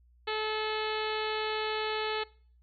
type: harmonic tone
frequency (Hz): 432.5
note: A4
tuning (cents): -30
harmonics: 1 / 2 / 3 / 4 / 5 / 6 / 7 / 8 / 9 / 10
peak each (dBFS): -34 / -37 / -39 / -40 / -41 / -42 / -42 / -43 / -44 / -44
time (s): 0.27-2.24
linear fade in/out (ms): 10
effects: noise-tail reverb RT60 0.5 s tail -22 dB re dry + added 60 Hz sine -59 dBFS peak until 2.62 s